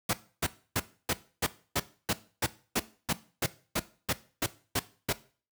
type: noise bursts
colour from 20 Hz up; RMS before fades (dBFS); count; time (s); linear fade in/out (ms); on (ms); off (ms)
pink; -27; 16; 0.09-5.128; 5; 43; 290
effects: noise-tail reverb RT60 0.4 s tail -17 dB re dry + high-pass 80 Hz 12 dB/octave